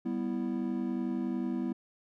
triangle chord, E minor, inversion first, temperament equal, 196 / 246.9 / 329.6 Hz, G3 / B3 / E4, 0 / 0 / 0 cents, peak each -34 / -31 / -34 dBFS, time 0.05-1.73 s, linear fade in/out 10 ms, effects none

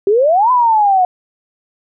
sine exponential two-way sweep, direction up then down, 382.3 to 1022 to 718 Hz, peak -8 dBFS, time 0.07-1.05 s, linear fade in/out 2 ms, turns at 0.51 s, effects none

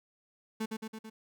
35% pulse tone with echo, 220 Hz, A3, in tune, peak -30 dBFS, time 0.6-0.66 s, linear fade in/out 10 ms, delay 110 ms, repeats 4, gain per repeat -3 dB, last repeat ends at 1.1 s, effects none

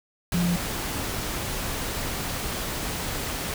sine tone in noise, 174.61 Hz, F3, in tune, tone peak -21 dBFS, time 0.34-0.56 s, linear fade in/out 2 ms, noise pink, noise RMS -30 dBFS, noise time 0.32-3.54 s, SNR +6 dB, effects none

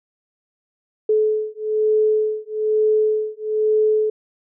sine beating tone pair, 430 / 431.1 Hz, A4 / A4, -40 / -35 cents, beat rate 1.1 Hz, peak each -19 dBFS, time 1.09-4.1 s, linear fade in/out 5 ms, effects none

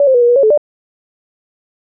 sine tone with pitch steps, 569 / 525 / 485.5 / 477.6 / 484.4 / 551 / 433.6 / 591 Hz, C#5 / C5 / B4 / A#4 / B4 / C#5 / A4 / D5, +45 / +6 / -30 / +42 / -34 / -11 / -25 / +11 cents, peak -6 dBFS, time 0-0.576 s, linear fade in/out 2 ms, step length 72 ms, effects none

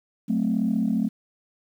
sine chord, F# diminished, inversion none, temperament equal, 185 / 220 / 261.6 Hz, F#3 / A3 / C4, 0 / 0 / 0 cents, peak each -26 / -22 / -26 dBFS, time 0.28-1.09 s, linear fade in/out 20 ms, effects tanh soft clip ceiling -14 dBFS + 9-bit

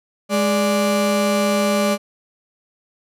35% pulse tone pair together, 207.7 / 587.5 Hz, G#3 / D5, 0 / +1 cents, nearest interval octave + tritone, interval 1801 cents, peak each -17 dBFS, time 0.29-1.98 s, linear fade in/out 50 ms, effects resampled to 32000 Hz

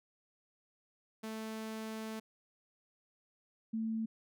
sawtooth / sine tone pair in turn, 220 / 222.8 Hz, A3 / A3, 0 / +22 cents, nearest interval unison, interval 22 cents, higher second, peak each -36 / -33 dBFS, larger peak second, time 1.23-2.2 / 3.73-4.06 s, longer first, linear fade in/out 10 ms, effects none

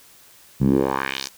10% pulse tone with band-pass filter sweep, 67.1 Hz, C2, 44 cents sharp, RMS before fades -21 dBFS, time 0.6-1.29 s, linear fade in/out 20 ms, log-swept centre 140 to 6500 Hz, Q 2.1, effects white hiss -50 dBFS RMS until 1.37 s

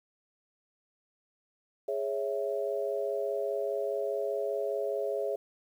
sine chord, C# minor, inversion second, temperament equal, 415.3 / 554.4 / 659.3 Hz, G#4 / C#5 / E5, 0 / 0 / 0 cents, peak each -33 / -33 / -35 dBFS, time 1.88-5.36 s, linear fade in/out 5 ms, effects 10-bit

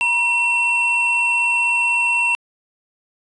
triangle tone pair together, 959 / 2708 Hz, A#5 / E7, +49 / +46 cents, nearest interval octave + tritone, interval 1797 cents, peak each -22 / -14 dBFS, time 0.01-2.35 s, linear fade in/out 0 ms, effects resampled to 22050 Hz

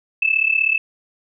sine tone with amplitude modulation, 2625 Hz, E7, 8 cents flat, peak -11 dBFS, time 0.22-0.78 s, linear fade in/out 5 ms, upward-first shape sine, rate 36.1 Hz, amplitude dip 85%, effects none

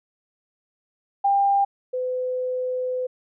sine tone pair in turn, 797 / 506.3 Hz, G5 / B4, +28 / +43 cents, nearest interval minor sixth, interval 785 cents, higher first, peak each -16 / -23 dBFS, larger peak first, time 1.24-1.65 / 1.93-3.07 s, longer second, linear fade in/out 10 ms, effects none

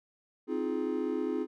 triangle chord, F minor seventh, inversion second, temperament just, 261.9 / 314.3 / 349.2 / 419.1 Hz, C4 / Eb4 / F4 / Ab4, +2 / +18 / 0 / +16 cents, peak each -33 dBFS, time 0.47-1.47 s, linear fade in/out 50 ms, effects none

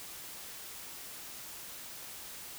silence, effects white hiss -46 dBFS RMS until 2.58 s

